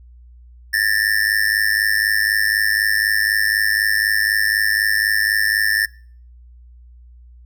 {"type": "tone with amplitude modulation", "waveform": "square", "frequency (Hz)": 1778, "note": "A6", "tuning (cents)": 18, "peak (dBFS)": -12, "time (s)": [0.73, 5.86], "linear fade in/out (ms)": 10, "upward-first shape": "sine", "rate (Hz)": 104, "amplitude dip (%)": 95, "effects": ["noise-tail reverb RT60 0.5 s tail -25 dB re dry", "added 60 Hz sine -41 dBFS peak until 7.45 s"]}